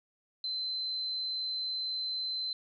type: tone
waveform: sine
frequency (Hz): 4071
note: C8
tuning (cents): -48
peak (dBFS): -32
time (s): 0.44-2.53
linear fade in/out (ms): 2
effects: none